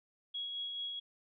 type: tone with tremolo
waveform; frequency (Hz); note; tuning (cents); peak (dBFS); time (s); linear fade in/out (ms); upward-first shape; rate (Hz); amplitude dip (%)
sine; 3322; G#7; 0; -36; 0.34-1; 10; sine; 4.6; 30
effects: none